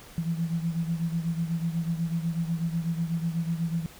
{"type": "beating tone pair", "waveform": "sine", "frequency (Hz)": [164.81, 172.91], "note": ["E3", "F3"], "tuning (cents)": [0, -17], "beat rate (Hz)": 8.1, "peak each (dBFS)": [-27, -32], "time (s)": [0.18, 3.86], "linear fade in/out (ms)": 0, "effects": ["pink hiss -49 dBFS RMS until 3.99 s"]}